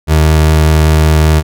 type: tone with vibrato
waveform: 30% pulse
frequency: 77.78 Hz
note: D#2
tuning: in tune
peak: -3 dBFS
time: 0.07-1.43 s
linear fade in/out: 50 ms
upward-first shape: sine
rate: 5.1 Hz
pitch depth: 8 cents each way
effects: none